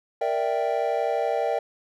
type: chord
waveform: triangle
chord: E half-diminished seventh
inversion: second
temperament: equal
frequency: 466.2 / 587.3 / 659.3 / 784 Hz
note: Bb4 / D5 / E5 / G5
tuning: 0 / 0 / 0 / 0 cents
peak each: -26 dBFS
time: 0.21-1.59 s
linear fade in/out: 5 ms
effects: none